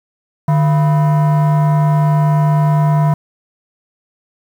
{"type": "tone with frequency modulation", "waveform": "sine", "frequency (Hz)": 151.6, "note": "D#3", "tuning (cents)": -45, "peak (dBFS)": -7, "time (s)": [0.48, 3.14], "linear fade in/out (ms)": 5, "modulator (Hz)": 834, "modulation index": 0.5, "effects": ["tanh soft clip ceiling -8 dBFS", "7-bit"]}